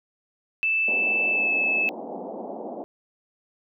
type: tone with pitch glide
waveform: sine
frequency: 2637 to 2610 Hz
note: E7 to E7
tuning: 0 to -18 cents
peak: -20 dBFS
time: 0.63-1.89 s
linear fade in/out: 0 ms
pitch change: -18 cents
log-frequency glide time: 1.3-1.49 s
type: band-pass noise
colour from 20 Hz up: white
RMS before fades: -35 dBFS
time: 0.88-2.84 s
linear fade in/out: 0 ms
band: 200 to 800 Hz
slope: 48 dB/octave
effects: none